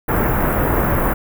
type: band-stop noise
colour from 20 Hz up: pink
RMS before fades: -17 dBFS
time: 0.08-1.14 s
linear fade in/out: 10 ms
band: 1700 to 15000 Hz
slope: 24 dB/octave
effects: none